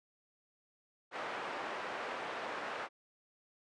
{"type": "band-pass noise", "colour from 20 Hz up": "pink", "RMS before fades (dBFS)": -41, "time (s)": [1.11, 2.89], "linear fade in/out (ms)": 50, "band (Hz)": [550, 1900], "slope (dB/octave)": 12, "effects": ["resampled to 22050 Hz"]}